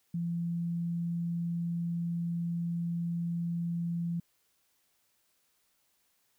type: tone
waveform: sine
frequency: 170.2 Hz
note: F3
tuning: 44 cents flat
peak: -30 dBFS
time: 0.14-4.2 s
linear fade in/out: 5 ms
effects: white hiss -73 dBFS RMS until 6.38 s